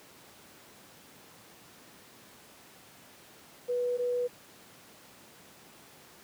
sine tone pair in turn, 490.1 / 490.1 Hz, B4 / B4, -13 / -13 cents, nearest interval unison, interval 0 cents, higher neither, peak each -27 / -27 dBFS, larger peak neither, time 3.68-3.98 / 3.98-4.28 s, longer neither, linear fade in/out 20 ms, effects pink hiss -54 dBFS RMS until 6.23 s + high-pass 150 Hz 12 dB/octave

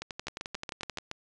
two click trains, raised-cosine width 0.2 ms, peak -18 / -19 dBFS, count 7 / 12, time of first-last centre 0.27-1.114 / 0.02-0.985 s, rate 7.11 / 11.4 Hz, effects resampled to 22050 Hz

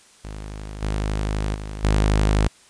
sawtooth tone with level steps, 51.91 Hz, G#1, in tune, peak -28 / -18 / -26 / -12 dBFS, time 0.24-2.48 s, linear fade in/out 10 ms, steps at 0.82 / 1.54 / 1.83 s, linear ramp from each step 10 ms, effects white hiss -52 dBFS RMS until 2.69 s + resampled to 22050 Hz

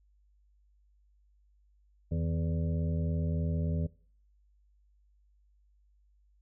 harmonic tone with a mistuned harmonic, 83.4 Hz, E2, 21 cents sharp, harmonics 1 / 2 / 3 / 5 / 6 / 7, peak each -31 / -32 / -41 / -45 / -48 / -45 dBFS, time 2.11-3.87 s, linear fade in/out 10 ms, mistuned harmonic 2, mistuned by -62 cents, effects noise-tail reverb RT60 0.5 s tail -22 dB re dry + added 50 Hz sine -63 dBFS peak until 6.41 s

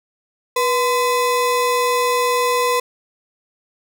square ring-modulated tone, 757 Hz, F#5, 39 cents sharp, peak -13 dBFS, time 0.56-2.8 s, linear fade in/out 5 ms, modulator 269 Hz, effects none

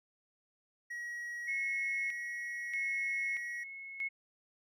triangle tone, 1908 Hz, A#6, 40 cents sharp, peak -37 dBFS, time 0.9-3.64 s, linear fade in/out 10 ms
sine tone with tremolo, 2183 Hz, C#7, 27 cents flat, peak -33 dBFS, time 1.47-4.09 s, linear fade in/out 20 ms, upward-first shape square, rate 0.79 Hz, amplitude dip 70%
effects none

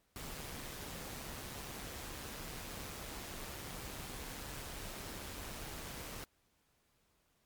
pink noise with amplitude modulation, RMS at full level -44 dBFS, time 0.16-6.24 s, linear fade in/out 0 ms, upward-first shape sine, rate 141 Hz, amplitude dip 35%, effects pink hiss -75 dBFS RMS until 7.45 s + MP3 96 kbps

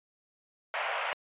pink band-pass noise, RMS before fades -33 dBFS, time 0.74-1.13 s, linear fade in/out 0 ms, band 560 to 3000 Hz, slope 48 dB/octave, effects resampled to 8000 Hz

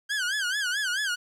sawtooth tone with vibrato, 1568 Hz, G6, in tune, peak -22 dBFS, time 0.09-1.16 s, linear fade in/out 20 ms, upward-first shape sine, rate 4.6 Hz, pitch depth 160 cents each way, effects low-pass 9000 Hz 12 dB/octave + 10-bit

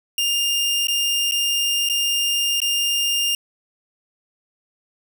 sawtooth tone with dropouts, 2807 Hz, F7, 8 cents sharp, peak -15 dBFS, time 0.18-3.35 s, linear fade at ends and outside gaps 2 ms, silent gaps 0.871-0.883 / 1.312-1.32 / 1.889-1.897 / 2.603-2.617 s, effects none

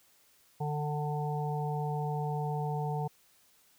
harmonic tone, 148.8 Hz, D3, 23 cents sharp, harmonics 1 / 3 / 5 / 6, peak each -32 / -39 / -38 / -40 dBFS, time 0.6-3.08 s, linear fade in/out 10 ms, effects white hiss -65 dBFS RMS until 3.78 s

